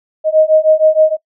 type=beating tone pair; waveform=sine; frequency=622.3 / 628.7 Hz; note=D#5 / D#5; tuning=0 / +18 cents; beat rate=6.4 Hz; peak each=-10 dBFS; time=0.24-1.17 s; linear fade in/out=50 ms; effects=noise-tail reverb RT60 0.1 s tail -21 dB re dry